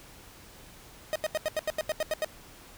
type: tone bursts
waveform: 45% pulse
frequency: 622.3 Hz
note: D#5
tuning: in tune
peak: -26 dBFS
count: 11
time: 1.13-2.246 s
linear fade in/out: 0 ms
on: 26 ms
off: 83 ms
effects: pink hiss -51 dBFS RMS until 2.77 s